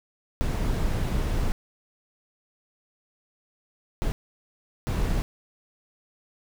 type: noise bursts at uneven times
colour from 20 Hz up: brown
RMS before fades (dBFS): -25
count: 3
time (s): 0.41-1.52 / 4.02-4.12 / 4.87-5.22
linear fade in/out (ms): 0
effects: none